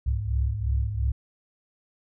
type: tone cluster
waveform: sine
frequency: 65.6 / 68.5 / 104.5 Hz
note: C2 / C#2 / G#2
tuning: +5 / -20 / +11 cents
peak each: -27 / -27 / -28 dBFS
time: 0.06-1.12 s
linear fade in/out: 10 ms
effects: none